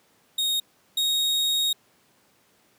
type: tone pair in turn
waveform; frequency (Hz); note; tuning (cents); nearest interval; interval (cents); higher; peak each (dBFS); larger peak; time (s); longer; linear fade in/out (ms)
40% pulse; 3729 / 3750; A#7 / A#7; 0 / +10; unison; 10; second; -21 / -20; second; 0.38-0.6 / 0.97-1.73; second; 5
effects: pink hiss -62 dBFS RMS until 2.78 s + high-pass 150 Hz 12 dB/octave